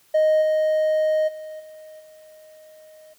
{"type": "tone with level steps", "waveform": "triangle", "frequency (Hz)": 622, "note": "D#5", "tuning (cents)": -1, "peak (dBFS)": [-12, -15, -31, -38, -43], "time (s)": [0.14, 3.14], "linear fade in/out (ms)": 10, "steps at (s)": [0.41, 1.27, 1.59, 1.99], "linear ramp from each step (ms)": 20, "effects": ["tanh soft clip ceiling -9 dBFS", "white hiss -58 dBFS RMS until 3.18 s"]}